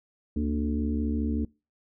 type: harmonic tone with a mistuned harmonic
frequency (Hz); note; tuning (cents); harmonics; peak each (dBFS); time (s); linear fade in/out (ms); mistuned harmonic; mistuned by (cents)
73.42; D2; 0; 1 / 3 / 4 / 5 / 6; -29 / -28 / -31 / -42 / -41; 0.36-1.45; 5; 3; +63
effects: noise-tail reverb RT60 0.3 s tail -25 dB re dry